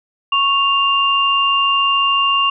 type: tone pair together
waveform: sine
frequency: 1106.5 / 2794 Hz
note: C#6 / F7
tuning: -3 / 0 cents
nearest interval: octave + major third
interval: 1603 cents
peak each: -15 dBFS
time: 0.32-2.5 s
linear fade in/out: 5 ms
effects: none